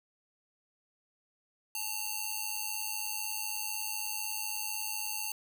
5% pulse ring-modulated tone, 1816 Hz, A#6, 46 cents flat, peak -20 dBFS, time 1.75-5.32 s, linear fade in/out 2 ms, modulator 958 Hz, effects none

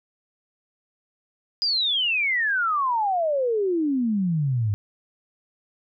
sine exponential sweep, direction down, 4978 to 98.9 Hz, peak -20 dBFS, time 1.62-4.74 s, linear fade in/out 0 ms, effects none

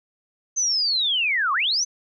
sine linear two-way sweep, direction down then up, 6272 to 1056 to 6272 Hz, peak -19 dBFS, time 0.56-1.85 s, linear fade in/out 20 ms, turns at 1.53 s, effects none

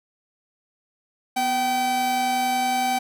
45% pulse tone pair together, 246.9 / 771.5 Hz, B3 / G5, 0 / -28 cents, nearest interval octave + minor sixth, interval 1972 cents, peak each -30 / -21 dBFS, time 1.36-2.99 s, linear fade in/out 10 ms, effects none

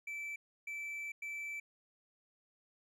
triangle tone bursts at uneven times, 2322 Hz, D7, 20 cents flat, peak -38 dBFS, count 3, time 0.07-0.36 / 0.67-1.12 / 1.22-1.6 s, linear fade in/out 5 ms, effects none

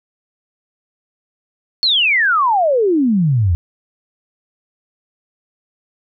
sine exponential sweep, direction down, 4426 to 80 Hz, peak -11 dBFS, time 1.83-3.55 s, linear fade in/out 0 ms, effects none

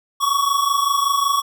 square tone pair together, 1112 / 1137.3 Hz, C#6 / C#6, +5 / +44 cents, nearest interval unison, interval 39 cents, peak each -19 / -21 dBFS, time 0.2-1.42 s, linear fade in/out 20 ms, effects none

